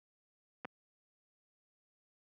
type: clicks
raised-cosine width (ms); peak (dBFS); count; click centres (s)
0.5; -28 / -26; 2; 0.648 / 0.652
effects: high-pass 150 Hz 12 dB/octave